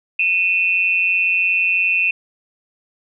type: tone pair together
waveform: sine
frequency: 2491 / 2674 Hz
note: D#7 / E7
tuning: +1 / +24 cents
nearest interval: minor second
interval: 123 cents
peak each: -17 dBFS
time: 0.19-2.11 s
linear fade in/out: 5 ms
effects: none